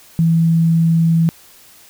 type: tone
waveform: sine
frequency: 164.81 Hz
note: E3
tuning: in tune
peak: -10 dBFS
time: 0.19-1.29 s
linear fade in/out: 0 ms
effects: white hiss -45 dBFS RMS until 1.89 s